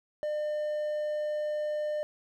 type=tone; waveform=triangle; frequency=602 Hz; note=D5; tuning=43 cents sharp; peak=-27 dBFS; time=0.23-2.03 s; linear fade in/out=0 ms; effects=none